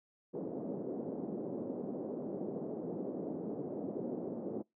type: band-pass noise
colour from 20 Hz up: pink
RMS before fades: -40 dBFS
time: 0.33-4.63 s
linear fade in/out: 20 ms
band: 200 to 530 Hz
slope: 24 dB/octave
effects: noise-tail reverb RT60 0.2 s tail -26 dB re dry